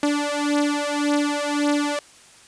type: beating tone pair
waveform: sawtooth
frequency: 290.9 / 292.7 Hz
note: D4 / D4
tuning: -16 / -6 cents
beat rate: 1.8 Hz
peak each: -19 dBFS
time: 0.03-1.99 s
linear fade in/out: 2 ms
effects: white hiss -49 dBFS RMS until 2.47 s + resampled to 22050 Hz